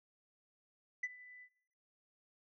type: tone with ADSR envelope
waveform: sine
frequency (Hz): 1993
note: B6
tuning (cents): +15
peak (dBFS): -31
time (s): 1.03-1.49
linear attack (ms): 7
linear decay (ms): 40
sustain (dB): -22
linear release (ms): 66
effects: noise-tail reverb RT60 1.0 s tail -24 dB re dry + tanh soft clip ceiling -32 dBFS